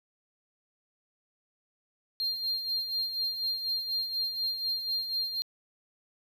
triangle tone with tremolo, 4197 Hz, C8, 5 cents sharp, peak -25 dBFS, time 2.2-5.42 s, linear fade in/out 0 ms, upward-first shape sine, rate 4.1 Hz, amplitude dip 60%, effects tanh soft clip ceiling -21 dBFS + 10-bit

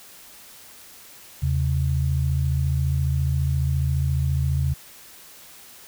sine tone pair together, 80 / 134.54 Hz, D#2 / C3, +49 / +49 cents, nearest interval major sixth, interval 900 cents, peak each -22 dBFS, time 1.42-4.74 s, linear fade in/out 10 ms, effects white hiss -46 dBFS RMS until 5.87 s

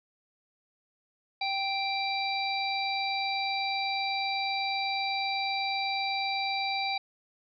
harmonic tone, 784 Hz, G5, in tune, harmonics 1 / 3 / 5 / 6, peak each -31 / -33 / -35 / -38 dBFS, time 1.41-6.98 s, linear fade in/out 5 ms, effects none

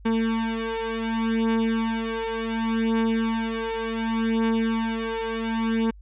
35% pulse beating tone pair, 225.5 / 226.18 Hz, A3 / A3, +43 / +48 cents, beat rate 0.68 Hz, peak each -24 / -24 dBFS, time 0.05-5.91 s, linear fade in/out 10 ms, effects added 50 Hz sine -43 dBFS peak until 6.01 s + resampled to 8000 Hz

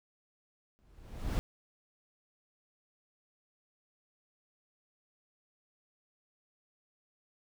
brown noise with exponential growth, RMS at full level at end -28 dBFS, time 0.79-1.39 s, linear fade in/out 0 ms, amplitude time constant 130 ms, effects none

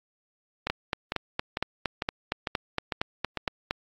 two click trains, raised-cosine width 0.3 ms, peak -10 / -12 dBFS, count 14 / 7, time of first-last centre 0.7-3.709 / 0.67-3.373 s, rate 4.32 / 2.22 Hz, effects AAC 48 kbps

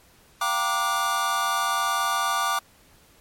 square tone cluster, 694 / 778 / 942 / 1177 / 1451 Hz, F5 / G5 / A#5 / D6 / F#6, -11 / -13 / +18 / +3 / -34 cents, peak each -34 / -32 / -32 / -25 / -31 dBFS, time 0.41-2.59 s, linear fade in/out 5 ms, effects pink hiss -56 dBFS RMS until 3.2 s + MP3 64 kbps

